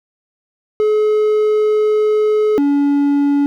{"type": "tone pair in turn", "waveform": "triangle", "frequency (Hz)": [426.5, 284.7], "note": ["G#4", "C#4"], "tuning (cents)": [46, 46], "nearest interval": "perfect fifth", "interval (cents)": 700, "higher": "first", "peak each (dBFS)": -9, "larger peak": "neither", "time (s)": [[0.8, 2.58], [2.58, 3.46]], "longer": "first", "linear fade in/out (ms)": 0, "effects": []}